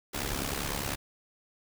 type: noise with amplitude modulation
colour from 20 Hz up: pink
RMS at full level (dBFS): -30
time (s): 0.13-0.96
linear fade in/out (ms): 20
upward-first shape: sine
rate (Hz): 69.9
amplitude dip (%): 75
effects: none